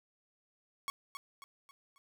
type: tone with echo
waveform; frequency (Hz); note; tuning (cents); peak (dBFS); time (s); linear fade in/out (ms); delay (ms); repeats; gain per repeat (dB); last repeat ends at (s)
sawtooth; 1108.7; C#6; 0; -31; 0.88-0.9; 0; 270; 4; -7; 1.98
effects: none